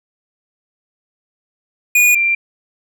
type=tone pair in turn; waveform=square / sine; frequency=2451 / 2369 Hz; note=D#7 / D7; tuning=-27 / +14 cents; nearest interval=minor second; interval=59 cents; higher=first; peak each=-9 / -12 dBFS; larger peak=first; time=1.95-2.15 / 2.15-2.35 s; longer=neither; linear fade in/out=5 ms; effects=none